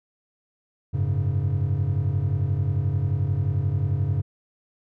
triangle chord, F# suspended second, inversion none, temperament equal, 92.5 / 103.83 / 138.59 Hz, F#2 / G#2 / C#3, 0 / 0 / 0 cents, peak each -23 dBFS, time 0.93-4.22 s, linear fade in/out 20 ms, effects tanh soft clip ceiling -11 dBFS

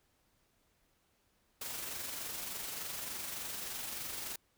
white noise with amplitude modulation, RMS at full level -40 dBFS, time 1.61-4.36 s, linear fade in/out 5 ms, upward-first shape sine, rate 23.4 Hz, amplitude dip 35%, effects pink hiss -74 dBFS RMS until 4.57 s

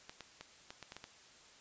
clicks, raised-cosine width 0.2 ms, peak -29 dBFS, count 8, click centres 0.095 / 0.207 / 0.41 / 0.705 / 0.827 / 0.921 / 0.966 / 1.041 s, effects white hiss -60 dBFS RMS until 1.6 s + resampled to 16000 Hz

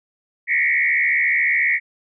sine tone with frequency modulation, 2067 Hz, C7, 22 cents flat, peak -15 dBFS, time 0.47-1.8 s, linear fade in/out 50 ms, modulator 74.1 Hz, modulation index 2.9, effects none

